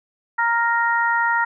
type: harmonic tone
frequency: 466.2 Hz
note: A#4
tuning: in tune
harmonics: 2 / 3 / 4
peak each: -20 / -21 / -22 dBFS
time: 0.38-1.45 s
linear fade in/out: 10 ms
effects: none